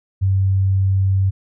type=tone; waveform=sine; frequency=96.2 Hz; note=G2; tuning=32 cents flat; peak=-13 dBFS; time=0.21-1.31 s; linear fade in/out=20 ms; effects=none